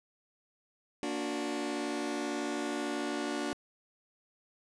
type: chord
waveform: sawtooth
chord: Bb augmented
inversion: none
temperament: just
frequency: 233.1 / 291.4 / 364.2 Hz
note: Bb3 / D4 / F#4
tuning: 0 / -13 / -27 cents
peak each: -36 / -31 / -34 dBFS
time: 1.03-3.53 s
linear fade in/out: 0 ms
effects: resampled to 22050 Hz